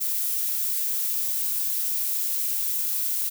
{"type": "noise", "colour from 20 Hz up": "violet", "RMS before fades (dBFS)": -26, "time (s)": [0, 3.3], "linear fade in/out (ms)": 20, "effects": []}